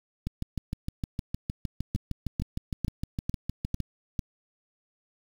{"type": "two click trains", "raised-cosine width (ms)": 5, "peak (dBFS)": [-16, -18], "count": [6, 24], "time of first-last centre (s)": [[1.95, 4.192], [0.27, 3.803]], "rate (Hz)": [2.23, 6.51], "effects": ["7-bit"]}